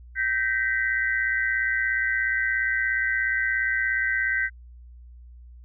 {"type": "tone cluster", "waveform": "sine", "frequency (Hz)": [1554, 1893, 2010], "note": ["G6", "A#6", "B6"], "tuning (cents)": [-16, 26, 30], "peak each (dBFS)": [-24, -28, -28], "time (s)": [0.15, 4.5], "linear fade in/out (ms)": 50, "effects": ["added 60 Hz sine -43 dBFS peak until 5.64 s"]}